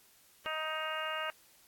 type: harmonic tone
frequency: 313.2 Hz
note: D#4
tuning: 11 cents sharp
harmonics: 2 / 3 / 4 / 5 / 6 / 7 / 8 / 9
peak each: -41 / -45 / -39 / -41 / -45 / -47 / -48 / -41 dBFS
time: 0.46-1.3 s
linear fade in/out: 0 ms
effects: white hiss -63 dBFS RMS until 1.67 s + AAC 64 kbps